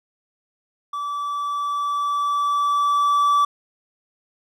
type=tone with level ramp; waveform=triangle; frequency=1156 Hz; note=D6; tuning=28 cents flat; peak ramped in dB=-23 to -12 dBFS; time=0.93-3.45 s; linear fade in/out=5 ms; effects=none